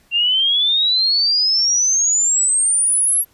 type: exponential sweep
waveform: sine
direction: up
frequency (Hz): 2747 to 11430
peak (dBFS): -13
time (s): 0.11-3.25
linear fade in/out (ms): 50
effects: pink hiss -56 dBFS RMS until 3.33 s + resampled to 32000 Hz